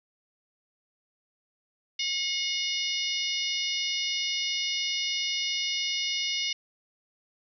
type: harmonic tone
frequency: 723 Hz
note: F#5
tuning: 40 cents flat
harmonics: 3 / 4 / 5 / 6 / 7 / 8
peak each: -34 / -32 / -34 / -39 / -33 / -38 dBFS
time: 1.99-6.53 s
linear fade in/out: 5 ms
effects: none